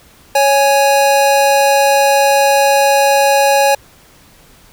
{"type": "tone pair together", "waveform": "square", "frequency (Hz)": [555, 830.6], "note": ["C#5", "G#5"], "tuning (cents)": [2, 0], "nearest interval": "perfect fifth", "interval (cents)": 698, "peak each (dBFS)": -12, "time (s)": [0.35, 3.75], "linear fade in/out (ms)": 5, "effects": ["pink hiss -45 dBFS RMS until 4.72 s"]}